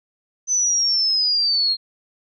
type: linear sweep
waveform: sine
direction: down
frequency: 6110 to 4197 Hz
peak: -16 dBFS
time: 0.47-1.77 s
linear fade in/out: 50 ms
effects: none